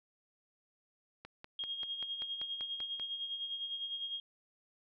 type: click train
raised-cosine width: 0.3 ms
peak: -31 dBFS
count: 10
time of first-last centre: 1.25-2.998 s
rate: 5.15 Hz
type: tone with tremolo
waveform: sine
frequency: 3252 Hz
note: G#7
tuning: 37 cents flat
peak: -35 dBFS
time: 1.59-4.2 s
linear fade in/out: 2 ms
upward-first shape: sine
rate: 9.9 Hz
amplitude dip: 55%
effects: none